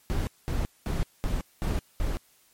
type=noise bursts; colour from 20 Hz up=brown; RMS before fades=-27 dBFS; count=6; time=0.1-2.17 s; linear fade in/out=0 ms; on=170 ms; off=210 ms; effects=white hiss -62 dBFS RMS until 2.53 s + MP3 64 kbps